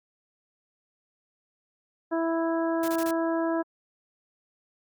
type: harmonic tone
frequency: 329.6 Hz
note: E4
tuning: in tune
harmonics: 1 / 2 / 3 / 4 / 5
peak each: -26 / -29 / -34 / -39 / -39 dBFS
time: 2.11-3.63 s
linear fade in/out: 20 ms
type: noise bursts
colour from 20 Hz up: white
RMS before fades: -38 dBFS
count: 4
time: 2.83-3.109 s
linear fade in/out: 2 ms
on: 51 ms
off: 25 ms
effects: Opus 48 kbps